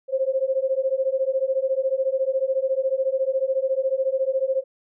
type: beating tone pair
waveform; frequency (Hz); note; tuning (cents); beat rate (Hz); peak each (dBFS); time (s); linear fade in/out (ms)
sine; 523.3 / 537.3; C5 / C5; 0 / +46; 14; -23; 0.08-4.64; 50
effects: none